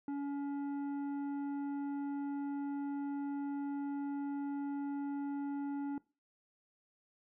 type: tone with tanh clipping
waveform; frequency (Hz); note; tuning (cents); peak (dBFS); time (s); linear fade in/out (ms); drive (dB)
sine; 282.7; C#4; +34; -37; 0.08-5.98; 2; 9
effects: noise-tail reverb RT60 0.3 s tail -21 dB re dry